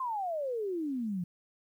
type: exponential sweep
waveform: sine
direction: down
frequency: 1069 to 169.6 Hz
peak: -31 dBFS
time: 0-1.24 s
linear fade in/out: 5 ms
effects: 11-bit